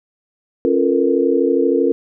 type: tone cluster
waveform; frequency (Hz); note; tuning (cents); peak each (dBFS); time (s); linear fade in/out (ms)
sine; 273.3 / 347.1 / 443.5 / 476.1; C#4 / F4 / A4 / A#4; -24 / -11 / +14 / +37; -18; 0.65-1.92; 0
effects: none